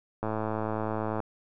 click train, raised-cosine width 1 ms, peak -17 dBFS, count 107, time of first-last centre 0.23-1.202 s, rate 109 Hz, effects none

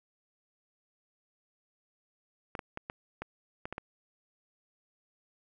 clicks, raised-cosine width 0.5 ms, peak -22 dBFS, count 8, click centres 2.552 / 2.592 / 2.774 / 2.899 / 3.22 / 3.655 / 3.726 / 3.781 s, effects none

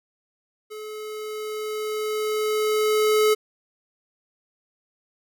square tone with level ramp, 428.7 Hz, A4, 45 cents flat, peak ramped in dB -35 to -16 dBFS, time 0.7-3.35 s, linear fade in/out 20 ms, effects none

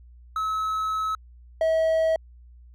triangle tone pair in turn, 1291 / 644.3 Hz, E6 / E5, -37 / -40 cents, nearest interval octave, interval 1203 cents, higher first, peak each -22 / -17 dBFS, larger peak second, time 0.36-1.15 / 1.61-2.16 s, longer first, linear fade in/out 2 ms, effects added 60 Hz sine -46 dBFS peak until 2.74 s

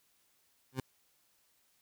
20% pulse tone with exponential growth, 130.81 Hz, C3, in tune, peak -27 dBFS, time 0.72-0.8 s, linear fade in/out 5 ms, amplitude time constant 16 ms, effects white hiss -72 dBFS RMS until 1.81 s

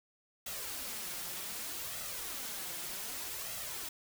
white noise with flanger, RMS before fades -41 dBFS, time 0.46-3.89 s, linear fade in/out 5 ms, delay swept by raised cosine 1.5 to 5.8 ms, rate 0.65 Hz, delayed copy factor +0.55, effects none

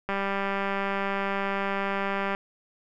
click train, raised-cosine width 0.5 ms, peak -14 dBFS, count 446, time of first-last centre 0.09-2.349 s, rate 197 Hz, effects none

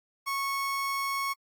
30% pulse tone, 1102 Hz, C#6, 11 cents flat, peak -26 dBFS, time 0.26-1.34 s, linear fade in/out 20 ms, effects AAC 64 kbps

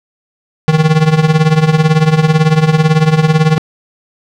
square tone with tremolo, 157 Hz, D#3, 16 cents sharp, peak -4 dBFS, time 0.68-3.58 s, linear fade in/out 0 ms, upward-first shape triangle, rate 18 Hz, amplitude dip 85%, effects low-pass 5000 Hz 12 dB/octave + 7-bit

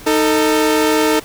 sawtooth tone pair together, 311.1 / 445.4 Hz, D#4 / A4, 0 / +21 cents, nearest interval tritone, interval 621 cents, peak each -11 dBFS, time 0.06-1.2 s, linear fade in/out 10 ms, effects pink hiss -37 dBFS RMS until 1.24 s

